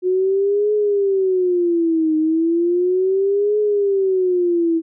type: tone with vibrato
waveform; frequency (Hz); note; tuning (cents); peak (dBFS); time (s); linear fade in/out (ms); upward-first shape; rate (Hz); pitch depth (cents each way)
sine; 362.6; F#4; -35; -14; 0.02-4.82; 50; triangle; 0.35; 270
effects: none